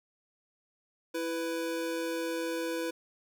square tone pair together, 331 / 495.9 Hz, E4 / B4, +7 / +7 cents, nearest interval perfect fifth, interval 700 cents, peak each -35 / -35 dBFS, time 1.14-2.91 s, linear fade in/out 10 ms, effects none

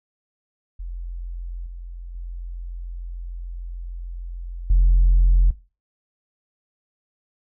sine tone with level steps, 43.38 Hz, F1, 11 cents flat, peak -28 / -32 / -29 / -10 dBFS, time 0.79-5.51 s, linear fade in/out 10 ms, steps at 1.66 / 2.15 / 4.7 s, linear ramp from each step 5 ms, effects noise-tail reverb RT60 0.3 s tail -18 dB re dry + tanh soft clip ceiling -9 dBFS

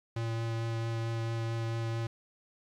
square tone with vibrato, 114.5 Hz, A#2, 31 cents flat, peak -32 dBFS, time 0.16-2.07 s, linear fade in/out 5 ms, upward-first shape triangle, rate 4.5 Hz, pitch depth 11 cents each way, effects low-pass 6000 Hz 12 dB/octave + 10-bit

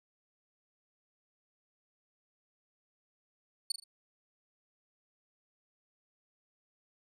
30% pulse tone with echo, 4475 Hz, C#8, 16 cents sharp, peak -26 dBFS, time 3.7-3.72 s, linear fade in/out 5 ms, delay 40 ms, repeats 3, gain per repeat -8 dB, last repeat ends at 3.84 s, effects resampled to 32000 Hz

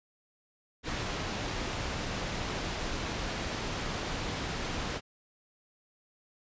pink low-pass noise, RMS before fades -35 dBFS, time 0.83-5.01 s, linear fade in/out 50 ms, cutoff 5800 Hz, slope 12 dB/octave, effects resampled to 16000 Hz

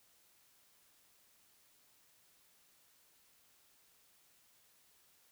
silence, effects white hiss -69 dBFS RMS until 5.31 s

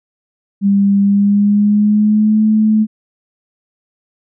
sine tone with pitch glide, 199.3 to 216.1 Hz, G3 to A3, +29 to -31 cents, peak -8 dBFS, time 0.61-2.87 s, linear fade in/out 50 ms, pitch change +140 cents, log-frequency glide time 1.01-2.43 s, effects none

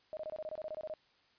sine tone bursts, 622 Hz, D#5, 1 cent flat, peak -38 dBFS, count 13, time 0.13-0.938 s, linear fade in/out 0 ms, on 40 ms, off 24 ms, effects white hiss -69 dBFS RMS until 1.38 s + resampled to 11025 Hz

